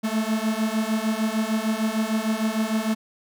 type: beating tone pair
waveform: 45% pulse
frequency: 216.2 / 222.8 Hz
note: A3 / A3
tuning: -30 / +22 cents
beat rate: 6.6 Hz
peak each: -25 dBFS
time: 0.03-2.95 s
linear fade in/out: 20 ms
effects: none